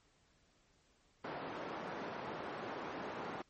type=band-pass noise; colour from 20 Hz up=white; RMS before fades=-44 dBFS; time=1.24-3.42 s; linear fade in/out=5 ms; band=170 to 1000 Hz; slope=12 dB/octave; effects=pink hiss -72 dBFS RMS until 3.49 s + MP3 32 kbps